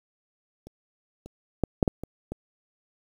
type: clicks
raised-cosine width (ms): 2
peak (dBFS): -30 / -29 / -9 / -6 / -9 / -21 / -19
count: 7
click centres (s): 0.67 / 1.26 / 1.637 / 1.828 / 1.878 / 2.036 / 2.32
effects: 8-bit